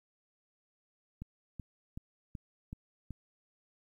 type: click train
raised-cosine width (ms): 5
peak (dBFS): -29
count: 6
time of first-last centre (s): 1.22-3.107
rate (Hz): 2.65
effects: 11-bit